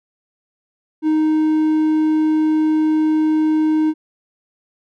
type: tone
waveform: triangle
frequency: 311.1 Hz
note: D#4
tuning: in tune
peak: -11 dBFS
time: 1.02-3.94 s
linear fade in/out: 50 ms
effects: none